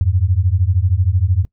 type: beating tone pair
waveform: sine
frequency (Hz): 85.5 / 98.5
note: F2 / G2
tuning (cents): -36 / +9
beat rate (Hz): 13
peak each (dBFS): -15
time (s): 0.01-1.45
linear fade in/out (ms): 0
effects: noise-tail reverb RT60 0.1 s tail -24 dB re dry